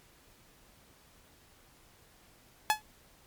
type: tone with exponential decay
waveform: sawtooth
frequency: 855 Hz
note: A5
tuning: 50 cents flat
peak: -16 dBFS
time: 2.7-2.82 s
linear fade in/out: 0 ms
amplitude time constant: 24 ms
effects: pink hiss -61 dBFS RMS until 3.26 s + MP3 96 kbps